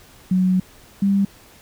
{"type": "tone pair in turn", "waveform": "sine", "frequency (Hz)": [184.9, 197.92], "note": ["F#3", "G3"], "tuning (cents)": [-1, 17], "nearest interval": "minor second", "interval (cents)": 118, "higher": "second", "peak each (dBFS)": -14, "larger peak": "neither", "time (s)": [[0.31, 0.6], [1.02, 1.25]], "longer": "first", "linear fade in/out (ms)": 5, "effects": ["pink hiss -48 dBFS RMS until 1.61 s"]}